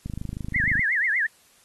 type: click train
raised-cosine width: 5 ms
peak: -19 dBFS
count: 20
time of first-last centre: 0.06-0.794 s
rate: 25.9 Hz
type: tone with vibrato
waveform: sine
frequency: 1864.7 Hz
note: A#6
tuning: in tune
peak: -20 dBFS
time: 0.54-1.27 s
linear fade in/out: 10 ms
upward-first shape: triangle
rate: 8.3 Hz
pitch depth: 270 cents each way
effects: white hiss -58 dBFS RMS until 1.64 s + AAC 32 kbps